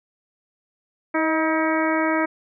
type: harmonic tone with a mistuned harmonic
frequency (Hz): 319.1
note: D#4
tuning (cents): +44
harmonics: 1 / 2 / 3 / 4 / 5 / 6 / 7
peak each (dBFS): -22 / -25 / -27 / -28 / -29 / -30 / -30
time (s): 1.14-2.26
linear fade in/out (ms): 10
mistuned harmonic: 2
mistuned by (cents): -24
effects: none